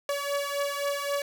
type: beating tone pair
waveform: sawtooth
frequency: 566 / 569.8 Hz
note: C#5 / C#5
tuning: +36 / +48 cents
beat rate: 3.8 Hz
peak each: -26 / -28 dBFS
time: 0.09-1.22 s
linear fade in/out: 2 ms
effects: none